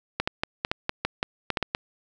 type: clicks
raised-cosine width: 0.3 ms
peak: -8 dBFS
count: 12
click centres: 0.2 / 0.275 / 0.435 / 0.649 / 0.715 / 0.894 / 1.05 / 1.229 / 1.503 / 1.572 / 1.627 / 1.749 s
effects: none